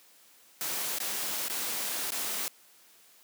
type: noise with dropouts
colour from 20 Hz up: white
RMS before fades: -33 dBFS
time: 0.61-2.48 s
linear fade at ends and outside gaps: 0 ms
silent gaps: 0.985-1.002 / 1.483-1.499 / 2.105-2.12 s
effects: white hiss -59 dBFS RMS until 3.23 s + high-pass 200 Hz 12 dB/octave